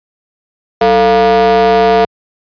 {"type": "ring-modulated tone", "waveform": "square", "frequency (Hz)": 126, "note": "B2", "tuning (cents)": 35, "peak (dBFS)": -4, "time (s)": [0.81, 2.05], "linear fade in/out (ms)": 5, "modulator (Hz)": 570, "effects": ["high-pass 80 Hz 12 dB/octave", "resampled to 11025 Hz"]}